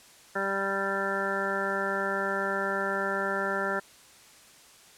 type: harmonic tone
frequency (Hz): 196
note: G3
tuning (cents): 0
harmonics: 1 / 2 / 3 / 4 / 5 / 7 / 8 / 9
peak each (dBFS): -38 / -34 / -34 / -38 / -38 / -32 / -37 / -34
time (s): 0.35-3.8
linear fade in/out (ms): 10
effects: white hiss -54 dBFS RMS until 4.97 s + low-pass 10000 Hz 12 dB/octave